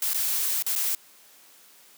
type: noise with dropouts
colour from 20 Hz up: blue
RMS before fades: -26 dBFS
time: 0.02-0.95 s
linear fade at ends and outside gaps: 1 ms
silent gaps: 0.134-0.145 / 0.624-0.664 / 0.753-0.76 s
effects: white hiss -54 dBFS RMS until 1.97 s + high-pass 200 Hz 12 dB/octave